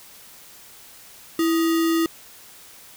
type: tone with sample-and-hold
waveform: sine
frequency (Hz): 329.6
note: E4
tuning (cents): 0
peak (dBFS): -17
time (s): 1.39-2.06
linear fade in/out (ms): 2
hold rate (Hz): 1575
effects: white hiss -46 dBFS RMS until 2.96 s